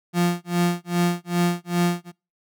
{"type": "tone with tremolo", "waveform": "35% pulse", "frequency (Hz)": 174.61, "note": "F3", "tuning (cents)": 0, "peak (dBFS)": -15, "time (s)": [0.13, 2.12], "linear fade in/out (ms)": 50, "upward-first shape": "sine", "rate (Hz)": 2.5, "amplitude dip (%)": 100, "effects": ["noise-tail reverb RT60 0.3 s tail -26 dB re dry"]}